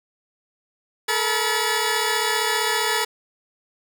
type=tone cluster; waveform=15% pulse; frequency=431.5 / 466.6 / 969 / 1721 / 2275 Hz; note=A4 / A#4 / B5 / A6 / C#7; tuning=-34 / +2 / -33 / -39 / +44 cents; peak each=-19 / -22 / -19 / -20 / -23 dBFS; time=1.08-3.05 s; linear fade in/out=10 ms; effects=none